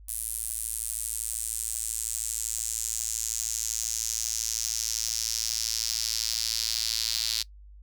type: tone with high-pass filter sweep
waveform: sawtooth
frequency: 112.8 Hz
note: A2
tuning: 44 cents sharp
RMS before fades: -31 dBFS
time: 0.08-7.43 s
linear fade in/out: 10 ms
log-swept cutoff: 10000 to 4400 Hz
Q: 3.4
effects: noise-tail reverb RT60 0.1 s tail -21 dB re dry + added 50 Hz sine -46 dBFS peak until 7.82 s